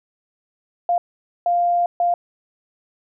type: tone bursts at uneven times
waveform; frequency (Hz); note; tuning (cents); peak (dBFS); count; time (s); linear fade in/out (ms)
sine; 698.5; F5; 0; -15; 3; 0.89-0.98 / 1.46-1.86 / 2-2.14; 2
effects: none